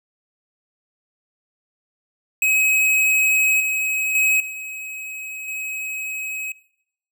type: tone with level steps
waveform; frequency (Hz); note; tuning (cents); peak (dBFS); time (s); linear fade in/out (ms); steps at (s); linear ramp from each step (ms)
square; 2548; D#7; +41; -16 / -21 / -16 / -31 / -27; 2.42-6.52; 2; 3.6 / 4.15 / 4.4 / 5.48; 2
effects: noise-tail reverb RT60 0.7 s tail -19 dB re dry